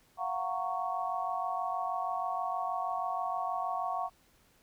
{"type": "chord", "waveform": "sine", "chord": "Gb major seventh", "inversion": "third", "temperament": "just", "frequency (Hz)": [693.7, 740, 925, 1110], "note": ["F5", "Gb5", "Bb5", "Db6"], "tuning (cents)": [-12, 0, -14, 2], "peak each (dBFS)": [-37, -35, -40, -36], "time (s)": [0.17, 4.1], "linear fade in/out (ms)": 50, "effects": ["pink hiss -66 dBFS RMS until 4.62 s"]}